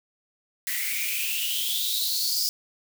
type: noise with high-pass filter sweep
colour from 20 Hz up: blue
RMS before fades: -27 dBFS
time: 0.67-2.49 s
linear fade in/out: 0 ms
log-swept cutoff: 1900 to 5100 Hz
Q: 9.2
effects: none